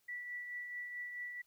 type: tone with tremolo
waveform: sine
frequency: 1957 Hz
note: B6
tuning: 16 cents flat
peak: -39 dBFS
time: 0.08-1.42 s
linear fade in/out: 10 ms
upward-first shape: triangle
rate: 4.6 Hz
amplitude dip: 45%
effects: white hiss -75 dBFS RMS until 1.46 s